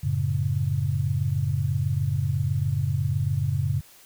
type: chord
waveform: sine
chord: F# minor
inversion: none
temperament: just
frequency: 92.5 / 111 / 138.75 Hz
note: F#2 / A2 / C#3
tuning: 0 / +16 / +2 cents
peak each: -27 / -27 / -25 dBFS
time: 0.03-3.81 s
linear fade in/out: 10 ms
effects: white hiss -52 dBFS RMS until 4.05 s